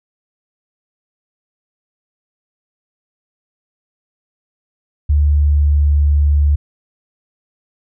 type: tone with pitch glide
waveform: sine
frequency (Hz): 73.42 to 72.87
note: D2 to D2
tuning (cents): 0 to -13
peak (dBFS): -9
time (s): 5.09-6.56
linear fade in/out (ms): 10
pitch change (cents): -13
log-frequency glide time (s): 5.19-5.93
effects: none